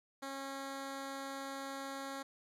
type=tone; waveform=10% pulse; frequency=272.8 Hz; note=C#4; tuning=28 cents flat; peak=-33 dBFS; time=0.22-2.23 s; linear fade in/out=10 ms; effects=low-pass 12000 Hz 12 dB/octave